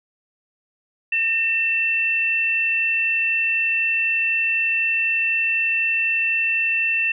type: tone pair together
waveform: sine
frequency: 1822 / 2682 Hz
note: A#6 / E7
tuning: -40 / +29 cents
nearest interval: perfect fifth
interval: 669 cents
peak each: -27 / -18 dBFS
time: 1.12-7.12 s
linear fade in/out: 5 ms
effects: none